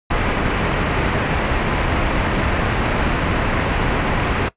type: low-pass noise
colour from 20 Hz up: pink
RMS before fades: -19 dBFS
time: 0.1-4.49 s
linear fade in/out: 10 ms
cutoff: 2700 Hz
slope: 24 dB/octave
effects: noise-tail reverb RT60 0.1 s tail -18 dB re dry + resampled to 8000 Hz